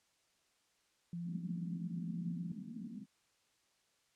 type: tone with vibrato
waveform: sine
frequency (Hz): 171.5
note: F3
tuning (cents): -31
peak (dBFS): -39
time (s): 1.13-2.52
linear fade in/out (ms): 2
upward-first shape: sine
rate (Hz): 15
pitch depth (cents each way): 12
type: band-pass noise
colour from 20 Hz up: white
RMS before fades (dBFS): -46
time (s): 1.24-3.06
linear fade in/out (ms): 50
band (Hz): 170 to 240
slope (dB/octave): 48
effects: white hiss -75 dBFS RMS until 4.15 s + low-pass 8000 Hz 12 dB/octave